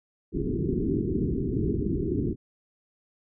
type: low-pass noise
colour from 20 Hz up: white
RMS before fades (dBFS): -27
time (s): 0.32-2.36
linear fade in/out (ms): 50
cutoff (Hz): 410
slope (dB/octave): 96
effects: none